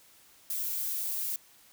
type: noise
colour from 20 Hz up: violet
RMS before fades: -33 dBFS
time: 0.5-1.36 s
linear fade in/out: 2 ms
effects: white hiss -59 dBFS RMS until 1.72 s